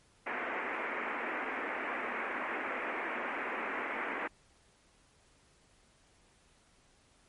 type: band-pass noise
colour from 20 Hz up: white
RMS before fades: -37 dBFS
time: 0.26-4.28 s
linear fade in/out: 10 ms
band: 230 to 2300 Hz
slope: 48 dB/octave
effects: pink hiss -66 dBFS RMS until 7.28 s + MP3 48 kbps